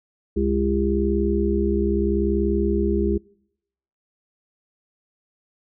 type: harmonic tone with a mistuned harmonic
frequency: 68 Hz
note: C#2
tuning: 33 cents flat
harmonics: 1 / 3 / 5 / 6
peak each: -24 / -24 / -24 / -24 dBFS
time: 0.36-3.18 s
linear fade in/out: 10 ms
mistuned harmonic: 6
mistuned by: -31 cents
effects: noise-tail reverb RT60 0.8 s tail -26 dB re dry